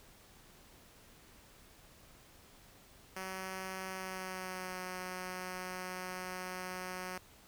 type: tone with pitch glide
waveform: 5% pulse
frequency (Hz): 188.5 to 183.56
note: F#3 to F#3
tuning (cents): +32 to -14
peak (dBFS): -29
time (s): 3.16-7.18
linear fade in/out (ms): 2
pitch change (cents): -46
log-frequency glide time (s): 3.9-4.83
effects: pink hiss -60 dBFS RMS until 7.47 s